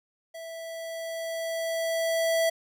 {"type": "tone with level ramp", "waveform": "square", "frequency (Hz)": 658, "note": "E5", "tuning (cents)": -3, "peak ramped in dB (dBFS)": [-39, -22], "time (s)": [0.34, 2.5], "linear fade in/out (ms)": 10, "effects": []}